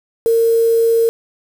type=tone with quantisation; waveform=sine; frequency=458.1 Hz; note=A#4; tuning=30 cents flat; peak=-10 dBFS; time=0.26-1.09 s; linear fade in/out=0 ms; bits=5; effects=none